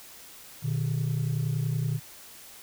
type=tone pair together; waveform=sine; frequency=120 / 150.67 Hz; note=B2 / D3; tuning=-49 / +45 cents; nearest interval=major third; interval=394 cents; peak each=-26 dBFS; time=0.62-2 s; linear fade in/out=50 ms; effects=tanh soft clip ceiling -22 dBFS + white hiss -48 dBFS RMS until 2.62 s